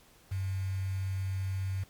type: tone with quantisation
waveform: sine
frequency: 95.5 Hz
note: G2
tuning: 45 cents flat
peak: -30 dBFS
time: 0.31-1.84 s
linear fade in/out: 10 ms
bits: 8
effects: pink hiss -60 dBFS RMS until 1.89 s + MP3 96 kbps